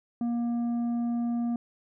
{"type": "tone with tanh clipping", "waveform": "sine", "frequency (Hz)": 236.7, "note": "A#3", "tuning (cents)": 27, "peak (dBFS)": -27, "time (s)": [0.21, 1.56], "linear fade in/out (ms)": 2, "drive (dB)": 6, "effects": []}